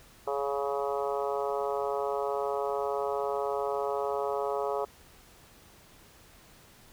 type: harmonic tone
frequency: 140 Hz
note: C#3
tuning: 18 cents sharp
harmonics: 3 / 4 / 5 / 6 / 7 / 8 / 9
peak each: -32 / -34 / -36 / -38 / -39 / -40 / -41 dBFS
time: 0.27-4.85 s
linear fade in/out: 5 ms
effects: pink hiss -56 dBFS RMS until 6.92 s